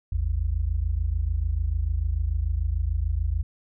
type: tone pair together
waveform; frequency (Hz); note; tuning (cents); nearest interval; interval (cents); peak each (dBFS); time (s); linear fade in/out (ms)
sine; 53.79 / 80.6; A1 / E2; -39 / -38; perfect fifth; 701; -25; 0.12-3.43; 5
effects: none